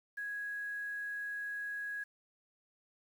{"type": "tone with quantisation", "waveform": "sine", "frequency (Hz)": 1661.2, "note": "G#6", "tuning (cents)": 0, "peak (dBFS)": -37, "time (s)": [0.17, 2.04], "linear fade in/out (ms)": 10, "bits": 10, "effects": []}